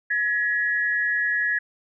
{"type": "tone pair together", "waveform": "sine", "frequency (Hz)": [1678.8, 1909], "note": ["G#6", "A#6"], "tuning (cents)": [18, 41], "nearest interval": "major second", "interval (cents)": 223, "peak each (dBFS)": [-22, -25], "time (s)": [0.1, 1.59], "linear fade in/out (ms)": 10, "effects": []}